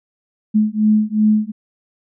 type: beating tone pair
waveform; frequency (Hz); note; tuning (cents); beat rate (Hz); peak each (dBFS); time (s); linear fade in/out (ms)
sine; 212.6 / 215.3; G#3 / A3; +41 / -37; 2.7; -15 / -15; 0.54-1.52; 20
effects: none